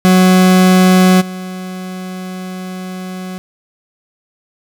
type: tone with level steps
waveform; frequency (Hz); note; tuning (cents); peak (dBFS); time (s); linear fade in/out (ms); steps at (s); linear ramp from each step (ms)
40% pulse; 184.8; F#3; -2; -5 / -22; 0.05-3.38; 0; 1.2; 20
effects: none